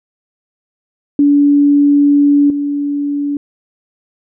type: tone with level steps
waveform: sine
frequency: 287.1 Hz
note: D4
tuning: 39 cents flat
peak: -6 / -14 dBFS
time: 1.19-3.37 s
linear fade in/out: 2 ms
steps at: 2.5 s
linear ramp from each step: 2 ms
effects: none